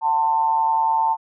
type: tone with amplitude modulation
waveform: sine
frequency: 894 Hz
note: A5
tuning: 27 cents sharp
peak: -13 dBFS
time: 0.01-1.17 s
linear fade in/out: 50 ms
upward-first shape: sine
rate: 150 Hz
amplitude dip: 65%
effects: none